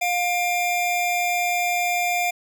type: tone pair together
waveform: square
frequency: 708.8 / 2384 Hz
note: F5 / D7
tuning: +25 / +25 cents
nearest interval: octave + major sixth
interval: 2100 cents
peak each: -23 / -25 dBFS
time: 0.01-2.31 s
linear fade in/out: 10 ms
effects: none